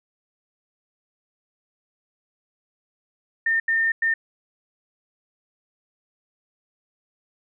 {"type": "tone bursts at uneven times", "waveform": "sine", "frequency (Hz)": 1814, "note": "A#6", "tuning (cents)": -48, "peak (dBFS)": -18, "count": 3, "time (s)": [[3.46, 3.6], [3.68, 3.92], [4.02, 4.14]], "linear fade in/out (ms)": 5, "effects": []}